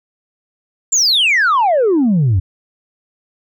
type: exponential sweep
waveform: sine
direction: down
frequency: 7459 to 85.9 Hz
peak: -8 dBFS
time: 0.92-2.4 s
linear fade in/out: 10 ms
effects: tanh soft clip ceiling -8 dBFS